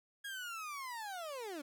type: linear sweep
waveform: 30% pulse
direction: down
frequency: 1654 to 271 Hz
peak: -39 dBFS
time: 0.24-1.62 s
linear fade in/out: 10 ms
effects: none